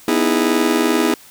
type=chord; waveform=40% pulse; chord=E major seventh; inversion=second; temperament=just; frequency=247.2 / 309 / 329.6 / 412 Hz; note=B3 / D#4 / E4 / G#4; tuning=+2 / -12 / 0 / -14 cents; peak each=-19 dBFS; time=0.08-1.14 s; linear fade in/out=2 ms; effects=white hiss -44 dBFS RMS until 1.3 s